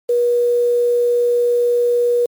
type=tone with quantisation; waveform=sine; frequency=481.7 Hz; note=B4; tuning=43 cents flat; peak=-12 dBFS; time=0.09-2.26 s; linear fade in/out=5 ms; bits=6; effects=MP3 96 kbps